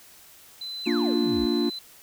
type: tone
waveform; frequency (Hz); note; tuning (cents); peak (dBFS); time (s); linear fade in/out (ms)
sine; 4030; B7; +34; -32; 0.61-1.79; 5
type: exponential sweep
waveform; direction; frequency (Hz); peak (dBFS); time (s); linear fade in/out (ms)
triangle; down; 2863 to 47.77; -32; 0.85-1.46; 10
type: chord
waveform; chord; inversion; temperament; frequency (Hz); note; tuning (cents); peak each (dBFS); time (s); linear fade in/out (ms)
triangle; Bb major; none; equal with one note detuned; 233.1 / 293.7 / 351; Bb3 / D4 / F4; 0 / 0 / +9; -24; 0.86-1.7; 10
effects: white hiss -51 dBFS RMS until 2.02 s